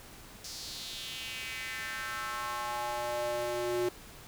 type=tone with high-pass filter sweep; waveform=square; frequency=120.1 Hz; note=B2; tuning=48 cents flat; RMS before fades=-36 dBFS; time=0.44-3.89 s; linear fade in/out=5 ms; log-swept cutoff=5300 to 360 Hz; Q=3.1; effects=pink hiss -51 dBFS RMS until 4.27 s